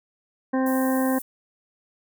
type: harmonic tone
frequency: 261.6 Hz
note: C4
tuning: in tune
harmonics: 1 / 2 / 3 / 4 / 6 / 7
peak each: -21 / -27 / -31 / -33 / -37 / -38 dBFS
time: 0.53-1.19 s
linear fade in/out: 10 ms
type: high-pass noise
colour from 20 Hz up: pink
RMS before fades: -36 dBFS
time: 0.66-1.22 s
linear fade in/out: 5 ms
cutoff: 10000 Hz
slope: 24 dB/octave
effects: none